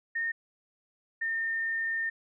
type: tone pair in turn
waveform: sine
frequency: 1834 / 1816.1 Hz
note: A#6 / A#6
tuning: -29 / -46 cents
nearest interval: unison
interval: 17 cents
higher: first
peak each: -28 dBFS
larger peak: neither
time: 0.15-0.32 / 1.21-2.1 s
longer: second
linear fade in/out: 10 ms
effects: none